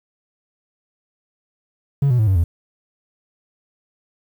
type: tone with pitch steps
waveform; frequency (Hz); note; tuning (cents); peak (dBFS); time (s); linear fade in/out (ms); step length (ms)
triangle; 140 / 123.29 / 108.58 / 95.62 / 84.21; C#3 / B2 / A2 / G2 / E2; +18 / -3 / -22 / -43 / +37; -10; 2.02-2.44; 5; 84
effects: tanh soft clip ceiling -7 dBFS + 8-bit